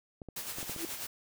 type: clicks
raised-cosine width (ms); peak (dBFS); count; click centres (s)
2; -30; 6; 0.218 / 0.287 / 0.585 / 0.629 / 0.696 / 0.763
type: noise with tremolo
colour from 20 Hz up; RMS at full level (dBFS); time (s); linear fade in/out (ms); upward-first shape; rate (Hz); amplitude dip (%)
white; -38; 0.36-1.07; 5; sine; 9.3; 50
type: tone with exponential growth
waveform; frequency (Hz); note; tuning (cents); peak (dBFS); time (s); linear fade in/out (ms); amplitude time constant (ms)
sine; 332.6; E4; +16; -31; 0.73-0.85; 1; 26
effects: none